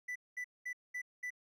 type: tone bursts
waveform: triangle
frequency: 1984 Hz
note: B6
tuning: 7 cents sharp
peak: -36 dBFS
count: 5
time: 0.08-1.305 s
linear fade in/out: 10 ms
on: 77 ms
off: 210 ms
effects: none